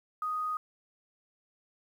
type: tone with quantisation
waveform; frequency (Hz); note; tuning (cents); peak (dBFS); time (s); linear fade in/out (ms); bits
sine; 1245; D#6; +1; -30; 0.22-0.57; 2; 10
effects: none